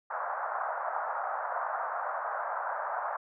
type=band-pass noise; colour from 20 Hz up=pink; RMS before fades=-34 dBFS; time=0.1-3.17 s; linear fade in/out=10 ms; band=620 to 1500 Hz; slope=48 dB/octave; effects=none